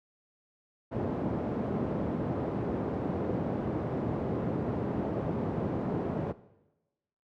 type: band-pass noise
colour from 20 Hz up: pink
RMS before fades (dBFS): -32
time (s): 0.91-6.33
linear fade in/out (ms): 20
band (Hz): 120 to 550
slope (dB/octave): 12
effects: noise-tail reverb RT60 1.0 s tail -17 dB re dry + high-pass 60 Hz 12 dB/octave